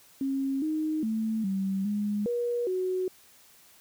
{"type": "tone with pitch steps", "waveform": "sine", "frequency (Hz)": [270.9, 311.1, 220.8, 193.1, 206.8, 479.5, 370.3], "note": ["C#4", "D#4", "A3", "G3", "G#3", "A#4", "F#4"], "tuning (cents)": [-40, 0, 6, -26, -7, 49, 1], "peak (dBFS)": -26, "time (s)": [0.21, 3.08], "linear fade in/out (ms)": 2, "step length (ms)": 410, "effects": ["white hiss -57 dBFS RMS until 3.8 s"]}